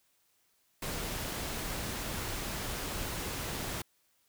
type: noise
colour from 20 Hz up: pink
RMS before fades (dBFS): -37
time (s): 0.82-3.82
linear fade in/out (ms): 5
effects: white hiss -72 dBFS RMS until 4.28 s